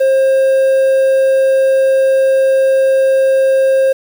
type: tone with quantisation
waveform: triangle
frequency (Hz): 533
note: C5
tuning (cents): +32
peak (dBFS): -6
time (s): 0-3.93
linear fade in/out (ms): 10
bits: 6
effects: none